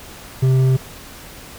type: tone with hard clipping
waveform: sine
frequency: 130.81 Hz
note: C3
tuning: in tune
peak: -13 dBFS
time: 0.42-0.77 s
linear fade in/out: 10 ms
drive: 6 dB
effects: pink hiss -38 dBFS RMS until 1.58 s